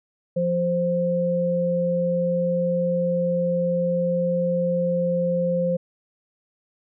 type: tone pair together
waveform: sine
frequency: 174.63 / 523.3 Hz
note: F3 / C5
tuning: 0 / 0 cents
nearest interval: octave + perfect fifth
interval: 1900 cents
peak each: -24 / -21 dBFS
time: 0.36-5.77 s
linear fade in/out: 10 ms
effects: none

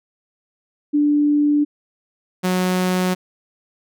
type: tone pair in turn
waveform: sine / sawtooth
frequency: 293.7 / 183.26 Hz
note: D4 / F#3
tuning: 0 / -16 cents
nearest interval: minor sixth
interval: 816 cents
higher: first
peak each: -13 dBFS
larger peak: neither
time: 0.93-1.65 / 2.43-3.15 s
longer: neither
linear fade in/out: 20 ms
effects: none

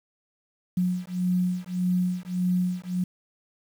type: beating tone pair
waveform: sine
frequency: 180 / 181.7 Hz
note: F#3 / F#3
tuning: -47 / -31 cents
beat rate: 1.7 Hz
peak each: -26 dBFS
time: 0.77-3.04 s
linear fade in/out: 5 ms
effects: 8-bit

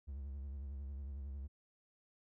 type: tone with vibrato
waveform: triangle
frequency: 69 Hz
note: C#2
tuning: 7 cents flat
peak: -40 dBFS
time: 0.07-1.48 s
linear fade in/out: 20 ms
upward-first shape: sine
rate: 11 Hz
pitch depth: 90 cents each way
effects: none

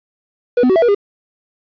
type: tone with pitch steps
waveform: triangle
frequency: 486.8 / 251.8 / 377.7 / 659 / 478.9 / 405 Hz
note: B4 / B3 / F#4 / E5 / A#4 / G#4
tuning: -25 / +34 / +36 / -1 / +47 / -43 cents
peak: -7 dBFS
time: 0.57-0.948 s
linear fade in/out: 5 ms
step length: 63 ms
effects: resampled to 11025 Hz + 7-bit

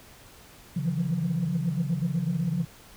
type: tone cluster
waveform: sine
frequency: 138.7 / 162.5 / 171.1 / 178.8 Hz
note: C#3 / E3 / F3 / F3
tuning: +1 / -24 / -35 / +41 cents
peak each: -29 dBFS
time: 0.76-2.65 s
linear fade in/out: 10 ms
effects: tanh soft clip ceiling -19 dBFS + pink hiss -51 dBFS RMS until 2.96 s

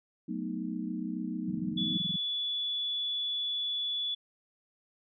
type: chord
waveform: sine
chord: B dominant seventh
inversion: second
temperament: equal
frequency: 185 / 220 / 246.9 / 311.1 Hz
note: F#3 / A3 / B3 / D#4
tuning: 0 / 0 / 0 / 0 cents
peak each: -38 dBFS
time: 0.28-1.98 s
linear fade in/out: 10 ms
type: tone bursts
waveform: sine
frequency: 179.4 Hz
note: F3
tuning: 47 cents sharp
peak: -31 dBFS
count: 15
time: 1.48-2.162 s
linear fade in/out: 5 ms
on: 24 ms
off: 23 ms
type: tone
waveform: sine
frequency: 3433 Hz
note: A7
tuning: 43 cents flat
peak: -30 dBFS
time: 1.77-4.15 s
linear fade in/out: 10 ms
effects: none

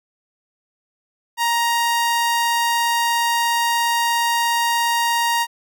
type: tone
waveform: sawtooth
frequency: 937 Hz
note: A#5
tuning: 9 cents sharp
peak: -13 dBFS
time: 1.37-5.47 s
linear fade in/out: 50 ms
effects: none

